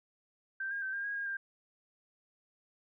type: tone with pitch steps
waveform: sine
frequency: 1565 / 1620 / 1547 / 1605 / 1641 / 1625 / 1592 Hz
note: G6 / G#6 / G6 / G6 / G#6 / G#6 / G6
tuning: -3 / -43 / -23 / +40 / -21 / -38 / +26 cents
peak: -34 dBFS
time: 0.6-1.37 s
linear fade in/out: 5 ms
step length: 110 ms
effects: none